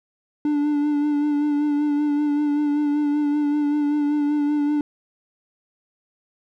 triangle tone with vibrato, 293.7 Hz, D4, in tune, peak -16 dBFS, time 0.45-4.81 s, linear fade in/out 2 ms, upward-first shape sine, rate 5.2 Hz, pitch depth 28 cents each way, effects none

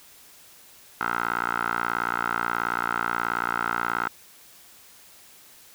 10% pulse tone with band-pass filter, 58.5 Hz, A#1, 7 cents sharp, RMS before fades -27 dBFS, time 1.01-4.08 s, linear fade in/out 0 ms, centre 1300 Hz, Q 5.9, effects white hiss -51 dBFS RMS until 5.74 s

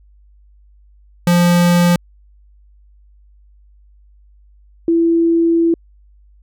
square / sine tone pair in turn, 174.61 / 333.8 Hz, F3 / E4, 0 / +22 cents, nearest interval major seventh, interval 1122 cents, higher second, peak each -10 dBFS, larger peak neither, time 1.27-1.96 / 4.88-5.74 s, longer second, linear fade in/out 2 ms, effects added 50 Hz sine -45 dBFS peak until 6.42 s

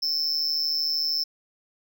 triangle tone with amplitude modulation, 5280 Hz, E8, 2 cents sharp, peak -18 dBFS, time 0.02-1.24 s, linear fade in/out 10 ms, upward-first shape sine, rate 153 Hz, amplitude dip 90%, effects none

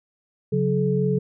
sine tone cluster, 139.1 / 183.2 / 428.6 Hz, C#3 / F#3 / A4, +6 / -17 / -45 cents, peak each -23 dBFS, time 0.52-1.19 s, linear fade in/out 10 ms, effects none

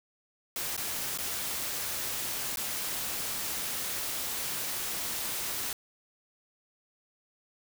white noise with dropouts, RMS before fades -34 dBFS, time 0.56-5.73 s, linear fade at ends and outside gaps 2 ms, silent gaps 0.766-0.776 / 1.176-1.185 / 2.56-2.571 s, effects none

